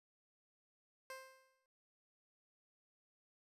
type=tone with exponential decay; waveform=15% pulse; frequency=525 Hz; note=C5; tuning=6 cents sharp; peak=-39 dBFS; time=1.1-1.66 s; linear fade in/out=1 ms; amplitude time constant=120 ms; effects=resampled to 32000 Hz